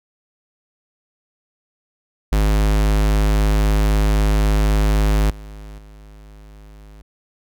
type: tone with level steps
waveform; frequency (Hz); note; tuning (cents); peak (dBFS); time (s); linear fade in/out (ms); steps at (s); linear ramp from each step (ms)
square; 51.91; G#1; 0; -14 / -34 / -40; 2.32-7.02; 5; 5.3 / 5.78; 5
effects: none